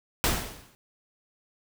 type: noise with exponential decay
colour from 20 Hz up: pink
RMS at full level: -21 dBFS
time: 0.24-0.75 s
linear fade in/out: 0 ms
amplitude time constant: 110 ms
effects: none